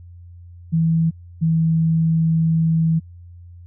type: tone pair in turn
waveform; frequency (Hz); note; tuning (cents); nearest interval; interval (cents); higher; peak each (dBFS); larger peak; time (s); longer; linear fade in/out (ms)
sine; 163.3 / 162.27; E3 / E3; -16 / -27; unison; 11; first; -14; neither; 0.72-1.11 / 1.41-3; second; 20
effects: added 87 Hz sine -38 dBFS peak until 3.66 s